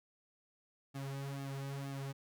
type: tone with flanger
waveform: sawtooth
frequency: 137.9 Hz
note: C#3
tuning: 9 cents flat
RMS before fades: -42 dBFS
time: 0.94-2.13 s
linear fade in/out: 20 ms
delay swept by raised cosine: 2 to 4.4 ms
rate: 2.1 Hz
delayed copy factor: -0.85
effects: none